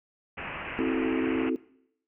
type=low-pass noise; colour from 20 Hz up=white; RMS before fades=-37 dBFS; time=0.37-1.5 s; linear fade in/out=10 ms; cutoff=2800 Hz; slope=96 dB/octave
type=chord; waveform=sine; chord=F# half-diminished seventh; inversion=second; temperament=equal with one note detuned; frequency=261.6 / 323.6 / 370 / 440 Hz; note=C4 / E4 / F#4 / A4; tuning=0 / -32 / 0 / 0 cents; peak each=-28 / -29 / -32 / -33 dBFS; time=0.79-1.56 s; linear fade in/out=0 ms
effects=noise-tail reverb RT60 0.7 s tail -20 dB re dry